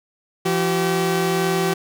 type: tone pair together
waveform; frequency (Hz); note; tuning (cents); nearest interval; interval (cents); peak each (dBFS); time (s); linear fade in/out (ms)
sawtooth; 170.61 / 383; F3 / G4; -40 / -40; octave + major second; 1400; -18 / -16; 0.45-1.74; 10
effects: none